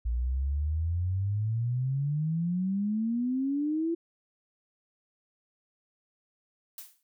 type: exponential sweep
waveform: sine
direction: up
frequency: 57 to 340 Hz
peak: -26 dBFS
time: 0.05-3.95 s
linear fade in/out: 10 ms
type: noise with exponential decay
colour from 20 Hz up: blue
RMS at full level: -39 dBFS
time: 6.78-7.03 s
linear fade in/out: 1 ms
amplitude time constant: 53 ms
effects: none